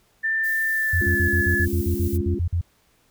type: tone with pitch glide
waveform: sine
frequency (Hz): 1783 to 1714.3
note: A6 to A6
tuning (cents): +22 to -46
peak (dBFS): -20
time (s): 0.23-1.66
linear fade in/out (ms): 20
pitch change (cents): -68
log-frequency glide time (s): 0.69-1.3
type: noise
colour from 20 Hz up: violet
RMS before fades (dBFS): -37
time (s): 0.43-2.18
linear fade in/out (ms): 20
type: tone bursts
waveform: sine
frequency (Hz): 86.1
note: F2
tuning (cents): -24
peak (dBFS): -19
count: 13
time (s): 0.93-2.612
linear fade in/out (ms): 5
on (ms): 86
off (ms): 47
type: chord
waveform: sine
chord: Db major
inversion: second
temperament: equal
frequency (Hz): 207.7 / 277.2 / 349.2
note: Ab3 / Db4 / F4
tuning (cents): 0 / 0 / 0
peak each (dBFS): -29 / -32 / -27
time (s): 1.01-2.39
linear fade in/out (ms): 5
effects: pink hiss -62 dBFS RMS until 3.1 s